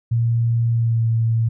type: tone with pitch glide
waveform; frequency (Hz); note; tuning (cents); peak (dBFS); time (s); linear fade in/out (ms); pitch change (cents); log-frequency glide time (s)
sine; 116.54 to 113.94; A#2 to A#2; 0 to -39; -15; 0.11-1.49; 10; -39; 0.7-1.06
effects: none